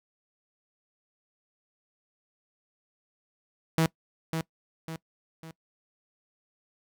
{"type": "tone with echo", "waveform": "sawtooth", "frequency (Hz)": 162, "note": "E3", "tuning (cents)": -30, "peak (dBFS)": -17, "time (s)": [3.78, 3.86], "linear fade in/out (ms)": 0, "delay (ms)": 550, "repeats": 3, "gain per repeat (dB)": -7, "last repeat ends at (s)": 5.51, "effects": ["noise-tail reverb RT60 0.1 s tail -21 dB re dry"]}